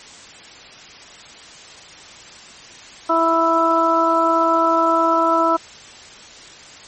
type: harmonic tone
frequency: 329.6 Hz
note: E4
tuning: in tune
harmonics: 1 / 2 / 3 / 4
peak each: -21 / -19 / -19 / -17 dBFS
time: 3.09-5.57 s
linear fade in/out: 10 ms
effects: white hiss -40 dBFS RMS until 6.87 s + MP3 32 kbps